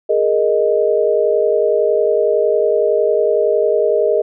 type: chord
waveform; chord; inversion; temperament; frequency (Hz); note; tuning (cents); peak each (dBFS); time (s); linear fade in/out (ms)
sine; Ab suspended second; none; equal; 415.3 / 466.2 / 622.3; Ab4 / Bb4 / Eb5; 0 / 0 / 0; -16; 0.09-4.22; 10
effects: none